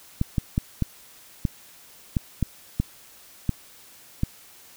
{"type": "clicks", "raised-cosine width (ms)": 5, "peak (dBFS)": -9, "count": 10, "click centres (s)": [0.214, 0.382, 0.579, 0.823, 1.452, 2.168, 2.427, 2.8, 3.493, 4.234], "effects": ["white hiss -50 dBFS RMS until 4.76 s"]}